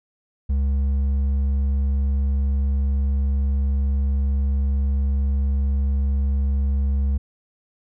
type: tone with hard clipping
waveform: sine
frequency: 68.9 Hz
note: C#2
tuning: 10 cents flat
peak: -19 dBFS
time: 0.49-7.18 s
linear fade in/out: 10 ms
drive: 4 dB
effects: none